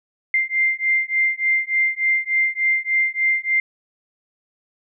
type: beating tone pair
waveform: sine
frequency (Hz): 2093 / 2096.4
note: C7 / C7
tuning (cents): 0 / +3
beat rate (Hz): 3.4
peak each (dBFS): -20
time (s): 0.34-3.6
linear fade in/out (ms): 2
effects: none